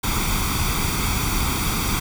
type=noise with comb filter; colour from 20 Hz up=pink; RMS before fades=-22 dBFS; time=0.03-2 s; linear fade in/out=10 ms; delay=0.86 ms; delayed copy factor=+0.7; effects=none